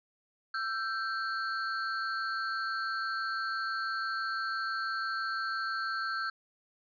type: ring-modulated tone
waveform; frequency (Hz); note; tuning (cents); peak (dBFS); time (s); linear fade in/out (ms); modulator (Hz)
square; 1450; F#6; -35; -29; 0.54-6.3; 5; 113
effects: resampled to 11025 Hz